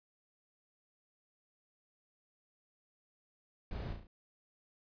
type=noise with echo; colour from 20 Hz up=brown; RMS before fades=-41 dBFS; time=3.71-3.93 s; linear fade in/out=2 ms; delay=35 ms; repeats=4; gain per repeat=-5 dB; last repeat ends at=4.07 s; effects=resampled to 11025 Hz